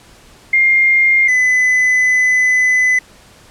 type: tone pair in turn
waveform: sine / triangle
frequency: 2117 / 2009 Hz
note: C7 / B6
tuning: +20 / +29 cents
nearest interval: minor second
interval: 91 cents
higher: first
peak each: -8 dBFS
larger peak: neither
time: 0.53-1.28 / 1.28-2.99 s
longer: second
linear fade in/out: 5 ms
effects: pink hiss -44 dBFS RMS until 3.5 s + low-pass 10000 Hz 12 dB/octave